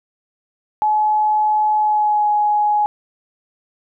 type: tone with pitch glide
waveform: sine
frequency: 852 to 837.4 Hz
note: G#5 to G#5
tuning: +44 to +14 cents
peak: -13 dBFS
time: 0.82-2.86 s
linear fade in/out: 0 ms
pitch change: -30 cents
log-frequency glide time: 1.78-2.29 s
effects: none